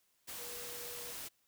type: tone in noise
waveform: sine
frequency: 481.9 Hz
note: B4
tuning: 43 cents flat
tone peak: -51 dBFS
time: 0.38-1.13 s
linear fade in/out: 20 ms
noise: white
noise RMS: -45 dBFS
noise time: 0.27-1.29 s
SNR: -9 dB
effects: white hiss -75 dBFS RMS until 1.47 s